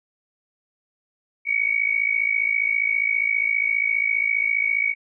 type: tone with amplitude modulation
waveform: sine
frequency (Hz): 2248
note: C#7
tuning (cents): +24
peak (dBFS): -15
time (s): 1.45-4.95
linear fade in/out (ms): 50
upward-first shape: sine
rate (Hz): 54.9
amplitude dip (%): 85
effects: none